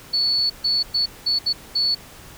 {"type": "tone bursts at uneven times", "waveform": "sine", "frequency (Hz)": 4435, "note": "C#8", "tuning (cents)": 0, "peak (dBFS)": -17, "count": 6, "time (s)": [[0.13, 0.5], [0.64, 0.83], [0.94, 1.06], [1.26, 1.39], [1.46, 1.53], [1.75, 1.95]], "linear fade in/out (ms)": 10, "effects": ["pink hiss -43 dBFS RMS until 2.37 s"]}